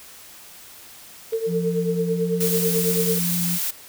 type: tone with tremolo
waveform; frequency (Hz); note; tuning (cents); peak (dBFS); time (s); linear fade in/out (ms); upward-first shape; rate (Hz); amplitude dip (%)
sine; 450.7; A4; +42; -18; 1.32-3.19; 10; triangle; 9.1; 85
type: click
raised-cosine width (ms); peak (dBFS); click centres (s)
0.3; -25; 1.333
type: tone with pitch glide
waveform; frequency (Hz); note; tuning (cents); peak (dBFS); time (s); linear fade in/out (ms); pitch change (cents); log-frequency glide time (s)
sine; 172.8 to 174.71; F3 to F3; -18 to +1; -23; 1.46-3.59; 50; +19; 2.08-2.35
type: noise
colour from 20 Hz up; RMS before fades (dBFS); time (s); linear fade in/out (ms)
blue; -25; 2.4-3.71; 10
effects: white hiss -44 dBFS RMS until 3.88 s

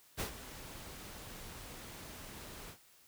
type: noise with ADSR envelope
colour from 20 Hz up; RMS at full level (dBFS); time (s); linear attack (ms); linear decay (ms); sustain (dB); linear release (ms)
pink; -36; 0.17-2.78; 32; 100; -13; 88
effects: white hiss -64 dBFS RMS until 3.07 s

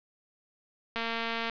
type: click train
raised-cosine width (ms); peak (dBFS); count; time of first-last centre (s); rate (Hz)
0.3; -17; 124; 0.96-1.497; 229
effects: resampled to 11025 Hz + 8-bit

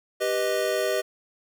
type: chord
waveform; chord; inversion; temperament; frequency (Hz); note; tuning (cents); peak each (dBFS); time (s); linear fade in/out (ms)
square; G augmented; none; equal; 392 / 493.9 / 622.3; G4 / B4 / D#5; 0 / 0 / 0; -29 / -29 / -27; 0.2-1.02; 20
effects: none

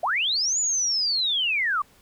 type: linear two-way sweep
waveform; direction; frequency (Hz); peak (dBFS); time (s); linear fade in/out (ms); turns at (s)
sine; up then down; 587 to 7040 to 1100; -21; 0.03-1.82; 5; 0.59
effects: pink hiss -57 dBFS RMS until 2.01 s

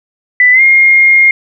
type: tone with pitch glide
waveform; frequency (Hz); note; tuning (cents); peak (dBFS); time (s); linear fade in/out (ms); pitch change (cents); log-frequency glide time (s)
sine; 1989 to 2132; B6 to C7; +12 to +32; -3; 0.4-1.31; 2; +120; 0.52-0.62
effects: none

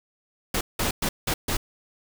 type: noise bursts at uneven times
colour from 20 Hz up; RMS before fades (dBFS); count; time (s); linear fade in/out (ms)
pink; -25; 5; 0.54-0.61 / 0.79-0.91 / 1.02-1.09 / 1.27-1.34 / 1.48-1.57; 5
effects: none

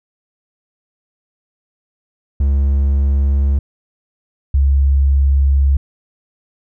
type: tone pair in turn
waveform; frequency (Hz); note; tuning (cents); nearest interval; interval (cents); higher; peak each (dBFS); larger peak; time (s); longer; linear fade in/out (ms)
triangle / sine; 69.3 / 68.86; C#2 / C#2; 0 / -11; unison; 11; first; -9; neither; 2.4-3.59 / 4.54-5.77; second; 5
effects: none

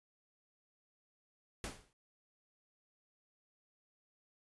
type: noise with exponential decay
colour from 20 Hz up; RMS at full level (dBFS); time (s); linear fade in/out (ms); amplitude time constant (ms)
pink; -39; 1.64-1.93; 1; 61
effects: resampled to 24000 Hz

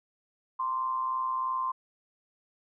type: tone with amplitude modulation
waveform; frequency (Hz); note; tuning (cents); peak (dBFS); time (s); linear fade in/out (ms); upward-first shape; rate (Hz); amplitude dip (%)
sine; 1044; C6; -4; -25; 0.59-1.72; 10; sine; 123; 55
effects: none

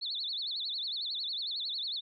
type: tone with vibrato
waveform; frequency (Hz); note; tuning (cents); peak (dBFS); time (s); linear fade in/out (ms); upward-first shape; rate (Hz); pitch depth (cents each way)
sine; 3920; B7; -14; -33; 0.01-2.01; 20; sine; 11; 220
effects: none

